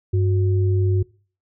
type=tone pair together; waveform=sine; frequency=98 / 365.1 Hz; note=G2 / F#4; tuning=0 / -23 cents; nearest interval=octave + major seventh; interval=2277 cents; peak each=-16 / -25 dBFS; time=0.13-1.03 s; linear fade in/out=10 ms; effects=noise-tail reverb RT60 0.4 s tail -22 dB re dry